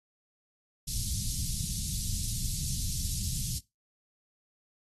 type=band-stop noise; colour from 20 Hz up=pink; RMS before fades=-33 dBFS; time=0.87-3.59 s; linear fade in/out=10 ms; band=160 to 4500 Hz; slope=24 dB/octave; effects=noise-tail reverb RT60 0.2 s tail -19 dB re dry + AAC 32 kbps